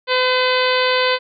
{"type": "harmonic tone", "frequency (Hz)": 508, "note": "B4", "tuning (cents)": 49, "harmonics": [1, 2, 3, 4, 5, 6, 7, 8, 9], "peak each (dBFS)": [-18, -21, -23, -24, -25, -26, -26, -27, -28], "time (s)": [0.07, 1.19], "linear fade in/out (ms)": 50, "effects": []}